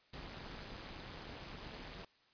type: noise with amplitude modulation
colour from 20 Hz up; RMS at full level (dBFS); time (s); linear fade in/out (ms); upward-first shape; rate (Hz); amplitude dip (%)
pink; -45; 0.13-2.05; 5; sine; 211; 80
effects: white hiss -70 dBFS RMS until 2.33 s + resampled to 11025 Hz